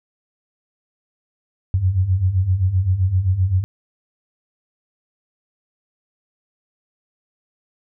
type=beating tone pair; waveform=sine; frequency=88.2 / 95.9 Hz; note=F2 / G2; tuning=+18 / -37 cents; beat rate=7.7 Hz; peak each=-21 / -16 dBFS; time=1.74-3.64 s; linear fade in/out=0 ms; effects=none